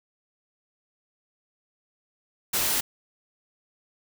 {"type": "noise", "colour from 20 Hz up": "white", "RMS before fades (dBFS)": -25, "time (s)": [2.53, 2.81], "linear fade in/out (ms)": 10, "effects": []}